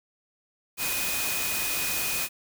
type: tone in noise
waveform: sine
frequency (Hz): 2489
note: D#7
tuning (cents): 0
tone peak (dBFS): -33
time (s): 0.77-2.29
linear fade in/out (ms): 50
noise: white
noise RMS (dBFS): -29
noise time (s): 0.77-2.29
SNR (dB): -7
effects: none